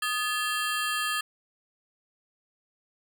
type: ring-modulated tone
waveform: 25% pulse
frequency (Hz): 1480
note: F#6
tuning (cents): 0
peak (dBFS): -20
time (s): 0.02-1.21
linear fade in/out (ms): 5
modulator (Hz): 239
effects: none